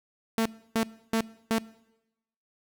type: tone bursts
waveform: sawtooth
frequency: 224.8 Hz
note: A3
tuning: 37 cents sharp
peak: -19 dBFS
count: 4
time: 0.38-1.584 s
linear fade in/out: 0 ms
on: 76 ms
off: 300 ms
effects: noise-tail reverb RT60 0.9 s tail -21 dB re dry